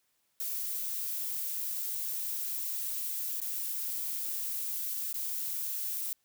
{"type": "noise with dropouts", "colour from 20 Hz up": "violet", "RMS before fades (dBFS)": -35, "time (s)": [0.4, 6.13], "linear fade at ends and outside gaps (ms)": 1, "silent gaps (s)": [[3.402, 3.416], [5.128, 5.142]], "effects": ["white hiss -75 dBFS RMS until 6.24 s"]}